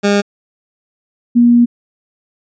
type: tone pair in turn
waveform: 20% pulse / sine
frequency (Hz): 202.8 / 238.9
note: G#3 / A#3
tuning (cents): -41 / +43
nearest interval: minor third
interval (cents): 284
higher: second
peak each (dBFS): -5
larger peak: neither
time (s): 0.03-0.22 / 1.35-1.66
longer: second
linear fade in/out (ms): 20
effects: resampled to 16000 Hz